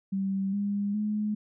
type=tone with pitch steps; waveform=sine; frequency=194 / 202.4 / 211.1 Hz; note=G3 / G#3 / G#3; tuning=-18 / -44 / +29 cents; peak=-26 dBFS; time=0.12-1.35 s; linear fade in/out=10 ms; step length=410 ms; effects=none